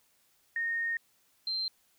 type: tone pair in turn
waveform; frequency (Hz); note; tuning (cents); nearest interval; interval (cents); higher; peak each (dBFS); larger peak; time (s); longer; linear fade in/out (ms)
sine; 1847 / 4138; A#6 / C8; -16 / -20; octave + major second; 1396; second; -29 / -30; first; 0.56-0.97 / 1.47-1.68; first; 2
effects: white hiss -69 dBFS RMS until 1.98 s